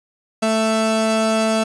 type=tone pair together; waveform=35% pulse; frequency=221 / 662 Hz; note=A3 / E5; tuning=+8 / +7 cents; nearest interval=octave + perfect fifth; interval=1899 cents; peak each=-17 dBFS; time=0.42-1.64 s; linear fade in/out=10 ms; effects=resampled to 24000 Hz